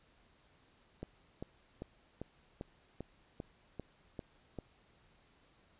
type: click train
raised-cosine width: 2 ms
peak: -28 dBFS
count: 10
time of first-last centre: 1.03-4.587 s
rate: 2.53 Hz
effects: pink hiss -68 dBFS RMS until 5.79 s + resampled to 8000 Hz